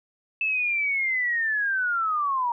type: linear sweep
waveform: sine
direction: down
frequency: 2637 to 932.3 Hz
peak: -22 dBFS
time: 0.41-2.52 s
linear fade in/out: 2 ms
effects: none